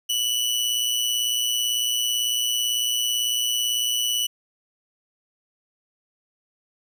sawtooth tone with amplitude modulation, 2960 Hz, F#7, in tune, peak -16 dBFS, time 0.09-4.27 s, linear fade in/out 10 ms, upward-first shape sine, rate 118 Hz, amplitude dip 50%, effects none

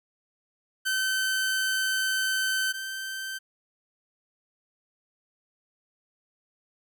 sawtooth tone pair in turn, 1536 / 1551.2 Hz, G6 / G6, -36 / -19 cents, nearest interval unison, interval 17 cents, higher second, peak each -21 / -29 dBFS, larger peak first, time 0.85-2.73 / 2.73-3.39 s, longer first, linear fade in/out 20 ms, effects none

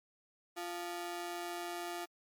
sawtooth ring-modulated tone, 523.3 Hz, C5, in tune, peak -32 dBFS, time 0.56-2.06 s, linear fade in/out 20 ms, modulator 175 Hz, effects MP3 96 kbps

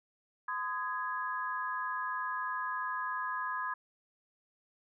sine chord, Ab major, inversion first, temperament equal with one note detuned, 1021.4 / 1244.5 / 1661.2 Hz, C6 / Eb6 / Ab6, -42 / 0 / 0 cents, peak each -36 / -39 / -38 dBFS, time 0.48-3.74 s, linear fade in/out 5 ms, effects none

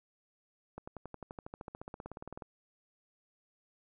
accelerating click train, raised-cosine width 1 ms, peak -29 dBFS, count 25, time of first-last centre 0.78-2.422 s, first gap 95 ms, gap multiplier 0.97, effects none

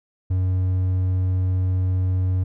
triangle tone, 92.5 Hz, F#2, in tune, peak -16 dBFS, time 0.3-2.44 s, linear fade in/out 10 ms, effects none

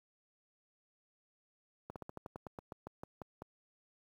slowing click train, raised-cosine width 1 ms, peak -30 dBFS, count 14, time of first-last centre 1.9-3.42 s, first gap 58 ms, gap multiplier 1.11, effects high-pass 60 Hz 12 dB/octave + 10-bit

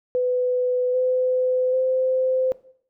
sine tone with pitch steps, 500 / 508.4 / 517 Hz, B4 / C5 / C5, +21 / -50 / -21 cents, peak -18 dBFS, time 0.15-2.52 s, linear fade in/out 0 ms, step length 790 ms, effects noise-tail reverb RT60 0.6 s tail -18 dB re dry

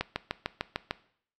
click train, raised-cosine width 0.3 ms, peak -13 dBFS, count 7, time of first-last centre 0.01-0.91 s, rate 6.67 Hz, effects noise-tail reverb RT60 0.6 s tail -18 dB re dry

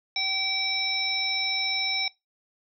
harmonic tone, 769 Hz, G5, 33 cents flat, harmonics 1 / 3 / 5 / 7, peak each -37 / -29 / -29 / -29 dBFS, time 0.16-2.08 s, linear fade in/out 2 ms, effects noise-tail reverb RT60 0.2 s tail -22 dB re dry

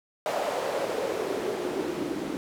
white noise with band-pass filter sweep, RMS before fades -30 dBFS, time 0.26-2.37 s, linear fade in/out 0 ms, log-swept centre 640 to 280 Hz, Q 3.3, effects none

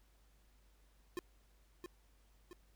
square tone with echo, 355 Hz, F4, 28 cents sharp, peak -39 dBFS, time 1.17-1.19 s, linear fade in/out 0 ms, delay 670 ms, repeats 2, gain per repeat -6 dB, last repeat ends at 2.53 s, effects added 50 Hz sine -66 dBFS peak until 2.75 s + pink hiss -74 dBFS RMS until 2.75 s

